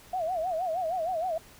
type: tone with vibrato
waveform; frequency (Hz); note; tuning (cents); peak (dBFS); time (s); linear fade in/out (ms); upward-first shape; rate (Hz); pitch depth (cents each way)
sine; 690; F5; -21; -27; 0.13-1.38; 5; sine; 6.4; 160
effects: pink hiss -53 dBFS RMS until 1.59 s